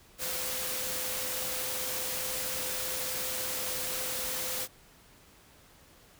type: tone in noise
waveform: sine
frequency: 512 Hz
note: C5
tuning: 38 cents flat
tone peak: -43 dBFS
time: 0.18-4.68 s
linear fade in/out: 50 ms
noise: white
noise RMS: -34 dBFS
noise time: 0.18-4.68 s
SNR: -12 dB
effects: pink hiss -58 dBFS RMS until 6.19 s